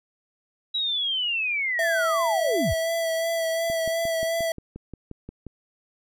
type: linear sweep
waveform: sine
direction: down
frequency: 3900 to 38.89 Hz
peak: -23 dBFS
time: 0.74-2.74 s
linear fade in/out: 10 ms
type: tone with vibrato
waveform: square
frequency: 659.3 Hz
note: E5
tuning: in tune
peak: -24 dBFS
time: 1.79-4.52 s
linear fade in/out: 2 ms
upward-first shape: sine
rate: 2.8 Hz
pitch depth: 22 cents each way
type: click train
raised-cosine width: 3 ms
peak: -24 dBFS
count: 11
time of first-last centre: 3.7-5.467 s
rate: 5.66 Hz
effects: none